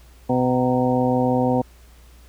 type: harmonic tone with a mistuned harmonic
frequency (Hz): 126.2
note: B2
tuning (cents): +38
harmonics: 1 / 2 / 3 / 4 / 5 / 6 / 7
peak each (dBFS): -25 / -20 / -31 / -22 / -31 / -25 / -29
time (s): 0.29-1.62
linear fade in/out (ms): 10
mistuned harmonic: 7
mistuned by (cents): +81
effects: added 60 Hz sine -46 dBFS peak until 2.28 s + pink hiss -54 dBFS RMS until 2.28 s